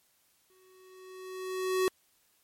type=tone with exponential growth; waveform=square; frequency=373.3 Hz; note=F#4; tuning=15 cents sharp; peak=-24 dBFS; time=0.5-1.88 s; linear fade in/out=0 ms; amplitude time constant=300 ms; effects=white hiss -69 dBFS RMS until 2.43 s + MP3 64 kbps